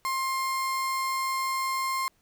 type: tone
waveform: 35% pulse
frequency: 1059 Hz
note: C6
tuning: 21 cents sharp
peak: -25 dBFS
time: 0.05-2.08 s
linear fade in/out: 0 ms
effects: pink hiss -68 dBFS RMS until 2.21 s